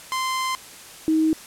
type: tone pair in turn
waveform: sawtooth / sine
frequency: 1040 / 316.1 Hz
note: C6 / D#4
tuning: -11 / +27 cents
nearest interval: octave + major sixth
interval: 2062 cents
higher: first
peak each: -19 / -16 dBFS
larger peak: second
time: 0.12-0.55 / 1.08-1.33 s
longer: first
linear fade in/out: 0 ms
effects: white hiss -42 dBFS RMS until 1.46 s + low-pass 11000 Hz 12 dB/octave